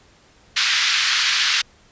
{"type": "band-pass noise", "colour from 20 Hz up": "white", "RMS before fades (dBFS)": -19, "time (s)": [0.56, 1.62], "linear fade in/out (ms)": 10, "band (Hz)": [1400, 4900], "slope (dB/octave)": 24, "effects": ["pink hiss -53 dBFS RMS until 1.91 s", "resampled to 16000 Hz"]}